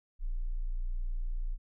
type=tone; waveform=sine; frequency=29.42 Hz; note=A#0; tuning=17 cents sharp; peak=-30 dBFS; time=0.19-1.58 s; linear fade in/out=50 ms; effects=none